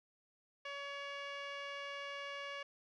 15% pulse tone with low-pass filter, 564 Hz, C#5, 30 cents sharp, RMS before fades -45 dBFS, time 0.65-2.63 s, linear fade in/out 5 ms, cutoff 3400 Hz, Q 3.2, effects none

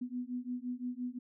sine beating tone pair, 244.9 / 250.7 Hz, B3 / B3, -14 / +26 cents, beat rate 5.8 Hz, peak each -39 / -39 dBFS, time 0.01-1.19 s, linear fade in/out 10 ms, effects none

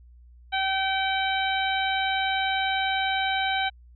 harmonic tone, 770 Hz, G5, 31 cents flat, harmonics 1 / 2 / 3 / 4 / 5, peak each -26 / -29 / -31 / -32 / -33 dBFS, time 0.52-3.7 s, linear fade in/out 20 ms, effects added 60 Hz sine -48 dBFS peak until 3.95 s

